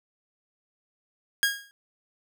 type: tone with exponential decay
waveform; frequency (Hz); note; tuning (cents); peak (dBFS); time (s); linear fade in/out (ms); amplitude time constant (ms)
sawtooth; 1634; G#6; -29; -15; 1.43-1.71; 0; 59
effects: none